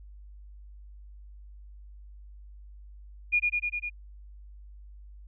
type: tone with echo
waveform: sine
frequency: 2434 Hz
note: D#7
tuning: 39 cents flat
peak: -20 dBFS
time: 3.32-3.4 s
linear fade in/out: 20 ms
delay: 100 ms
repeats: 5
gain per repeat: -2 dB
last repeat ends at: 3.9 s
effects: added 50 Hz sine -45 dBFS peak until 5.27 s